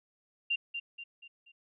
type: tone with echo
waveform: sine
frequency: 2780 Hz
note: F7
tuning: 9 cents flat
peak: -27 dBFS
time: 0.5-0.56 s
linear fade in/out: 10 ms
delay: 240 ms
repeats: 4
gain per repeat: -7 dB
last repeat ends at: 1.52 s
effects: none